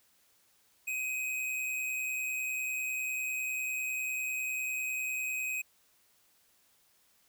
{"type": "tone with amplitude modulation", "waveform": "square", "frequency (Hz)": 2518, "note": "D#7", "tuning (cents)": 20, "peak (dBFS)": -31, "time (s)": [0.87, 5.62], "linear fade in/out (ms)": 10, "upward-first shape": "sine", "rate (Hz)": 130, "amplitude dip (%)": 45, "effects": ["white hiss -68 dBFS RMS until 7.28 s"]}